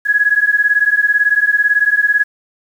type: beating tone pair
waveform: sine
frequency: 1666 / 1684 Hz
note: G#6 / G#6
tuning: +5 / +24 cents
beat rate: 18 Hz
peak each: -13 dBFS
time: 0.05-2.24 s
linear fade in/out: 20 ms
effects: 7-bit